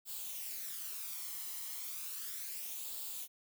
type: noise with flanger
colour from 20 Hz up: blue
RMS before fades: -43 dBFS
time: 0.05-3.28 s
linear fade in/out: 50 ms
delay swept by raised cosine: 0.25 to 0.99 ms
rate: 0.34 Hz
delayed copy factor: +0.55
effects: none